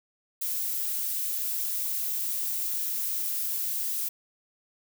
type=noise; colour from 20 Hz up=violet; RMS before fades=-30 dBFS; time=0.41-4.09 s; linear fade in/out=10 ms; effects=none